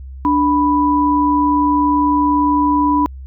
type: tone pair together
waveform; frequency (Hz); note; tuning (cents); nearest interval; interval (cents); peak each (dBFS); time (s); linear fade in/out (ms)
sine; 293.7 / 987.9; D4 / B5; 0 / 0; octave + major sixth; 2100; -14; 0.25-3.06; 0
effects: added 66 Hz sine -29 dBFS peak until 3.26 s